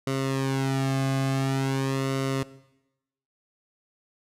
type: tone with flanger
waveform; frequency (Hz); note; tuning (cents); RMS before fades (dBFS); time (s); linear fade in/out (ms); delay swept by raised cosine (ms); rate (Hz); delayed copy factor
sawtooth; 134.6; C3; +49; -26; 0.07-2.43; 2; 1.2 to 2.17; 0.47; -0.8
effects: noise-tail reverb RT60 0.9 s tail -18 dB re dry + low-pass 11000 Hz 12 dB/octave